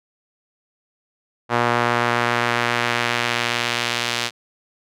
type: tone with band-pass filter sweep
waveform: sawtooth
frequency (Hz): 119.5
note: A#2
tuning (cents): +43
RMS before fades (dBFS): -21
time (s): 1.49-4.31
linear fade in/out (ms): 50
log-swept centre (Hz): 1100 to 3800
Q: 1
effects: none